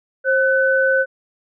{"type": "tone pair together", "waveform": "sine", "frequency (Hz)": [531.9, 1506], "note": ["C5", "F#6"], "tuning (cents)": [28, 30], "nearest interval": "octave + tritone", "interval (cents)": 1802, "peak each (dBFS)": -16, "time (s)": [0.24, 1.06], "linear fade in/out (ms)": 50, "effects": []}